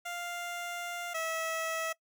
15% pulse tone pair in turn, 698.5 / 649.1 Hz, F5 / E5, 0 / -27 cents, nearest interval minor second, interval 127 cents, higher first, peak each -30 / -26 dBFS, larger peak second, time 0.05-1.14 / 1.14-1.93 s, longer first, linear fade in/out 10 ms, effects noise-tail reverb RT60 0.1 s tail -21 dB re dry

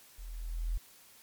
sine tone with level ramp, 41.2 Hz, E1, in tune, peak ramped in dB -42 to -28 dBFS, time 0.18-0.78 s, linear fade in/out 10 ms, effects white hiss -58 dBFS RMS until 1.22 s + MP3 96 kbps

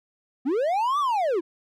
triangle linear two-way sweep, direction up then down, 235 to 1199 to 308.1 Hz, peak -19 dBFS, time 0.45-1.41 s, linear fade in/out 20 ms, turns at 0.99 s, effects none

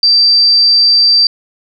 sine tone, 4679 Hz, D8, 7 cents flat, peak -5 dBFS, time 0.03-1.27 s, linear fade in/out 2 ms, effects none

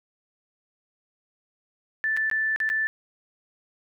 sine tone with dropouts, 1760 Hz, A6, in tune, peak -22 dBFS, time 2.04-2.87 s, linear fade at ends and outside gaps 0 ms, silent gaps 2.166-2.172 / 2.299-2.313 / 2.561-2.602 / 2.691-2.7 s, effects none

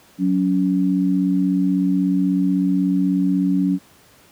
sine tone pair together, 184.7 / 281 Hz, F#3 / C#4, -3 / +24 cents, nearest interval perfect fifth, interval 727 cents, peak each -18 dBFS, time 0.18-3.79 s, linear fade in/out 50 ms, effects pink hiss -51 dBFS RMS until 4.31 s + high-pass 80 Hz 12 dB/octave

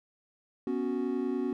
triangle chord, B suspended second, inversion none, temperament equal, 246.9 / 277.2 / 370 Hz, B3 / C#4 / F#4, 0 / 0 / 0 cents, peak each -31 dBFS, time 0.67-1.53 s, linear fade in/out 2 ms, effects none

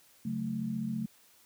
sine chord, F# minor, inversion second, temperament equal, 138.59 / 185 / 220 Hz, C#3 / F#3 / A3, 0 / 0 / 0 cents, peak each -39 / -38 / -33 dBFS, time 0.25-1.06 s, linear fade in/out 5 ms, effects white hiss -62 dBFS RMS until 1.45 s + high-pass 60 Hz 12 dB/octave

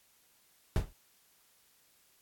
brown noise with exponential decay, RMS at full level -22 dBFS, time 0.76-0.93 s, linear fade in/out 1 ms, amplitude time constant 35 ms, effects white hiss -67 dBFS RMS until 2.21 s + AAC 64 kbps

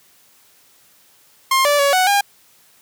sawtooth tone with pitch steps, 1062 / 581 / 563 / 742 / 807 Hz, C6 / D5 / C#5 / F#5 / G#5, +25 / -19 / +27 / +5 / -50 cents, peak -9 dBFS, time 1.51-2.21 s, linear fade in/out 5 ms, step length 140 ms, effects white hiss -53 dBFS RMS until 2.81 s + high-pass 80 Hz 12 dB/octave

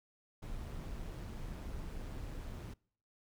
brown noise with amplitude modulation, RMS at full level -42 dBFS, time 0.42-2.74 s, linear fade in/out 10 ms, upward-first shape sine, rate 141 Hz, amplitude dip 30%, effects noise-tail reverb RT60 0.6 s tail -26 dB re dry

